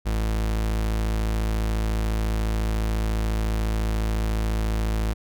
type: tone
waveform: 40% pulse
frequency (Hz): 54.2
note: A1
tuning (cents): -25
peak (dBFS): -21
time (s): 0.05-5.14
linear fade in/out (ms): 20
effects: none